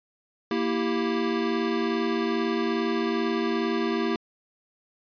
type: chord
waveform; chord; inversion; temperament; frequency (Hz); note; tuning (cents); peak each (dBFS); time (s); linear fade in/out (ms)
square; E diminished; second; equal; 233.1 / 329.6 / 392; Bb3 / E4 / G4; 0 / 0 / 0; -29; 0.51-4.16; 2
effects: resampled to 11025 Hz